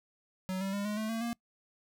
square tone with pitch steps, 186.9 / 194.16 / 201.7 / 209.5 / 217.7 / 226.1 / 234.9 Hz, F#3 / G3 / G3 / G#3 / A3 / A3 / A#3, +18 / -16 / +50 / +15 / -18 / +47 / +13 cents, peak -33 dBFS, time 0.49-1.33 s, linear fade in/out 0 ms, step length 120 ms, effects noise-tail reverb RT60 0.1 s tail -24 dB re dry

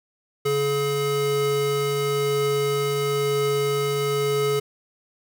square tone pair together, 141.9 / 424.7 Hz, C#3 / G#4, +41 / +39 cents, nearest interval octave + perfect fifth, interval 1898 cents, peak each -29 / -22 dBFS, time 0.45-4.6 s, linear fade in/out 10 ms, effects none

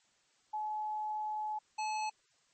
sine / square tone pair in turn, 854 / 860.4 Hz, G#5 / A5, +48 / -39 cents, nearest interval unison, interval 13 cents, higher second, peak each -34 / -34 dBFS, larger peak neither, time 0.53-1.59 / 1.78-2.1 s, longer first, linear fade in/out 10 ms, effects white hiss -71 dBFS RMS until 2.53 s + MP3 32 kbps

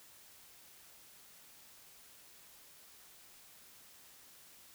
silence, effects white hiss -59 dBFS RMS until 4.74 s

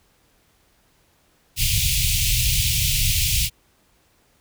pink band-stop noise, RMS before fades -20 dBFS, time 1.56-3.5 s, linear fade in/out 50 ms, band 140 to 2400 Hz, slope 48 dB/octave, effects pink hiss -61 dBFS RMS until 4.4 s

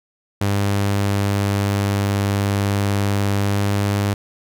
sawtooth tone with pitch glide, 100.3 to 101.11 Hz, G2 to G#2, +40 to -46 cents, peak -13 dBFS, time 0.41-4.14 s, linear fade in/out 5 ms, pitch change +14 cents, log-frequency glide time 3.15-3.9 s, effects none

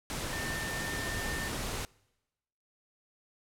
sine tone in noise, 1802 Hz, A6, 41 cents sharp, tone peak -38 dBFS, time 0.33-1.48 s, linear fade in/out 0 ms, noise pink, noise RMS -36 dBFS, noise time 0.1-1.85 s, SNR -5 dB, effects noise-tail reverb RT60 1.0 s tail -25 dB re dry + low-pass 12000 Hz 12 dB/octave

